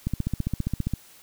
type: click train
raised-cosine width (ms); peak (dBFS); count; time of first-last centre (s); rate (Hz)
5; -13; 14; 0.07-0.937; 15
effects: white hiss -52 dBFS RMS until 1.22 s